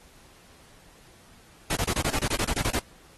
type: noise bursts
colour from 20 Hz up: pink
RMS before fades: -27 dBFS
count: 13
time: 1.7-2.792 s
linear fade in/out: 5 ms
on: 60 ms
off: 26 ms
effects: pink hiss -55 dBFS RMS until 3.17 s + AAC 32 kbps